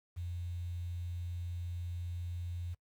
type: tone with quantisation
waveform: sine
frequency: 87.31 Hz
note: F2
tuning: in tune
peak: -37 dBFS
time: 0.16-2.75 s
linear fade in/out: 20 ms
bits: 10
effects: noise-tail reverb RT60 0.1 s tail -21 dB re dry